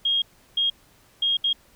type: tone bursts at uneven times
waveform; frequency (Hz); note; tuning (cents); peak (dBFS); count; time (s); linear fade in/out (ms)
sine; 3253; G#7; -37; -19; 4; 0.05-0.22 / 0.57-0.7 / 1.22-1.37 / 1.44-1.53; 5
effects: pink hiss -57 dBFS RMS until 1.75 s